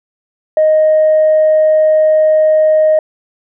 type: tone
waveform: sine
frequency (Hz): 622.3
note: D#5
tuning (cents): 0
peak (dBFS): -5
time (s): 0.57-2.99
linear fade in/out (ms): 2
effects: tanh soft clip ceiling -3 dBFS